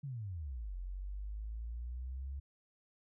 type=exponential two-way sweep; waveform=sine; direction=down then up; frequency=147.9 to 44.26 to 69.5 Hz; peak=-39 dBFS; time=0.03-2.4 s; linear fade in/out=10 ms; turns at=0.76 s; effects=none